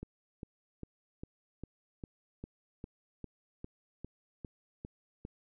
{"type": "click train", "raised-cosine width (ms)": 3, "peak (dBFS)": -29, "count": 14, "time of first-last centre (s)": [0.03, 5.251], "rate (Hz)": 2.49, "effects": []}